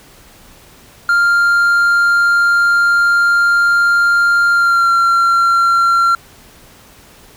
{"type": "tone with pitch glide", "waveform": "triangle", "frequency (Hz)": [1396.9, 1372.1], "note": ["F6", "F6"], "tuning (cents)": [0, -31], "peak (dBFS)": -7, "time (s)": [1.09, 6.15], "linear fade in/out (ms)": 2, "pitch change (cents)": -31, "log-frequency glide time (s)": [4.52, 4.91], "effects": ["pink hiss -43 dBFS RMS until 7.36 s"]}